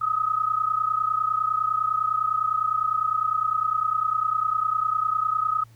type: tone pair together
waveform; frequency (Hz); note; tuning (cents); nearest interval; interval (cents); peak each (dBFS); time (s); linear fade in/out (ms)
sine; 1249.1 / 1279; D#6 / D#6; +6 / +47; unison; 41; -24; 0.01-5.64; 10
effects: added 114 Hz sine -49 dBFS peak until 5.75 s + pink hiss -60 dBFS RMS until 5.75 s